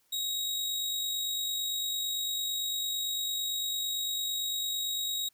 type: tone with amplitude modulation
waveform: sawtooth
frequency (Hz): 3800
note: A#7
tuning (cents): +33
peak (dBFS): -26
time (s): 0.12-5.29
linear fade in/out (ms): 10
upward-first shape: sine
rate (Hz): 48.9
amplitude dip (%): 30
effects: white hiss -70 dBFS RMS until 5.33 s